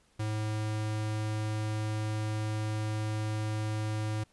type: tone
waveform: square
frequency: 107.7 Hz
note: A2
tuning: 37 cents flat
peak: -31 dBFS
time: 0.19-4.24 s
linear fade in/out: 10 ms
effects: pink hiss -67 dBFS RMS until 4.32 s + resampled to 24000 Hz